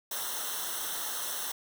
white noise with comb filter, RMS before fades -35 dBFS, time 0.11-1.52 s, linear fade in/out 5 ms, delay 0.42 ms, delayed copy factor -0.85, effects none

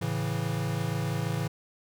square chord, A major, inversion none, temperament equal, 110 / 138.59 / 164.81 Hz, A2 / C#3 / E3, 0 / 0 / 0 cents, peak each -33 dBFS, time 0.01-1.48 s, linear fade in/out 10 ms, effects none

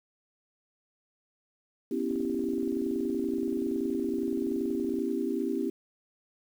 sine chord, C# half-diminished seventh, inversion third, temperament equal, 246.9 / 277.2 / 329.6 / 392 Hz, B3 / C#4 / E4 / G4, 0 / 0 / 0 / 0 cents, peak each -33 dBFS, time 1.91-5.7 s, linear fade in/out 5 ms
click train, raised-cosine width 2 ms, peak -35 dBFS, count 62, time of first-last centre 2.11-4.987 s, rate 21.2 Hz
effects 9-bit

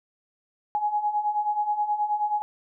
sine beating tone pair, 830.6 / 840 Hz, G#5 / G#5, 0 / +19 cents, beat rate 9.4 Hz, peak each -29 / -24 dBFS, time 0.75-2.42 s, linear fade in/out 0 ms, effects none

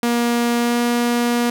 sawtooth tone with pitch glide, 237.5 to 239.3 Hz, A#3 to A#3, +33 to +46 cents, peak -12 dBFS, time 0.03-1.5 s, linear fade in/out 2 ms, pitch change +13 cents, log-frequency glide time 0.58-0.8 s, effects none

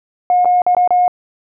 sine tone with dropouts, 719 Hz, F#5, 50 cents flat, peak -8 dBFS, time 0.3-1.08 s, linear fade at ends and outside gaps 1 ms, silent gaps 0.447-0.455 / 0.619-0.665 / 0.749-0.767 / 0.876-0.906 s, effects tanh soft clip ceiling -4 dBFS

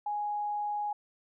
sine tone, 830.6 Hz, G#5, in tune, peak -30 dBFS, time 0.06-0.93 s, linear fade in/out 5 ms, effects none

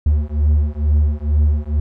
triangle beating tone pair, 73.42 / 75.62 Hz, D2 / D#2, 0 / -49 cents, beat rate 2.2 Hz, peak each -14 dBFS, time 0.06-1.8 s, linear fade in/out 5 ms, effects none

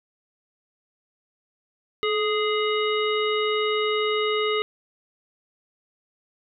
harmonic tone with a mistuned harmonic, 415.3 Hz, G#4, in tune, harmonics 1 / 3 / 5 / 7 / 9, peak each -23 / -28 / -30 / -31 / -33 dBFS, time 2.03-4.62 s, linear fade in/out 0 ms, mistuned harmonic 1, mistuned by +53 cents, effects none

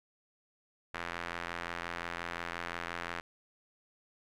sawtooth tone with band-pass filter, 85.7 Hz, F2, 32 cents flat, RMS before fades -40 dBFS, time 0.94-3.21 s, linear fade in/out 5 ms, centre 1700 Hz, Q 1.3, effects none

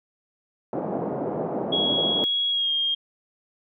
white band-pass noise, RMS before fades -28 dBFS, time 0.73-2.24 s, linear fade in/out 0 ms, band 150 to 690 Hz, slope 24 dB/octave
sine tone with pitch glide, 3322 to 3226 Hz, G#7 to G7, 0 to +49 cents, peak -21 dBFS, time 1.72-2.95 s, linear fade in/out 10 ms, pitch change -51 cents, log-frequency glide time 2.5-2.71 s
effects none

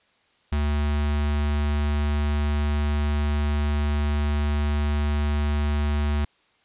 square tone with notch filter, 73.3 Hz, D2, 3 cents flat, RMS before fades -23 dBFS, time 0.52-6.25 s, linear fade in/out 5 ms, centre 480 Hz, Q 1.7, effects white hiss -63 dBFS RMS until 6.64 s + resampled to 8000 Hz

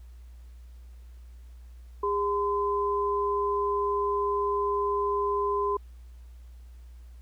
sine tone pair together, 406.5 / 1022 Hz, G#4 / C6, -37 / -41 cents, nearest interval octave + major third, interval 1596 cents, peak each -27 dBFS, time 2.03-5.77 s, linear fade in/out 5 ms, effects added 60 Hz sine -44 dBFS peak until 7.21 s + pink hiss -66 dBFS RMS until 7.21 s

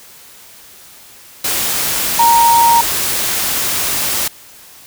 sine tone in noise, 932.3 Hz, A#5, in tune, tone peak -7 dBFS, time 2.19-2.81 s, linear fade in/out 5 ms, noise white, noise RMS -17 dBFS, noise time 1.44-4.28 s, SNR +7 dB, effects white hiss -40 dBFS RMS until 4.86 s

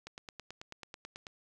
click train, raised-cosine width 0.2 ms, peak -27 dBFS, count 12, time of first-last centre 0.07-1.268 s, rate 9.18 Hz, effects none

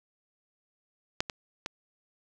clicks, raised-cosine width 0.2 ms, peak -9 / -17 / -16 dBFS, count 3, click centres 1.205 / 1.298 / 1.661 s, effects none

